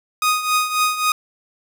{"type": "tone with tremolo", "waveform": "sawtooth", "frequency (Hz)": 1244.5, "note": "D#6", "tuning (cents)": 0, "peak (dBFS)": -10, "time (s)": [0.22, 1.12], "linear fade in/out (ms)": 2, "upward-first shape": "triangle", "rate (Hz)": 3.7, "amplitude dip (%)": 75, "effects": []}